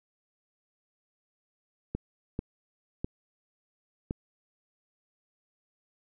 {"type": "clicks", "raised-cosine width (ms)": 3, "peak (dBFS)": -18, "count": 4, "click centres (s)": [1.95, 2.391, 3.045, 4.109], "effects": []}